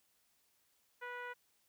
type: tone with low-pass filter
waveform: 10% pulse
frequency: 490 Hz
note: B4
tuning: 14 cents flat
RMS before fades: -45 dBFS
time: 1.01-1.34 s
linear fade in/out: 20 ms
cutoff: 1700 Hz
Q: 1.6
effects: white hiss -75 dBFS RMS until 1.68 s